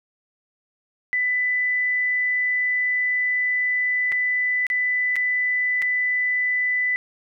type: tone with dropouts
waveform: sine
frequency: 1994 Hz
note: B6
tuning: 16 cents sharp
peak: -19 dBFS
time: 1.13-6.96 s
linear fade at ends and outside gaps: 0 ms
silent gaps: 4.119-4.123 / 4.667-4.701 / 5.157-5.164 / 5.819-5.823 s
effects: none